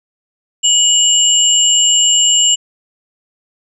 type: tone pair together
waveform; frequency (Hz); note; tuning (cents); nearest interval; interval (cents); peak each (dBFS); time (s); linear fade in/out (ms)
sine; 2923 / 7365; F#7 / A#8; -22 / -22; octave + major third; 1600; -11; 0.63-2.56; 20
effects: none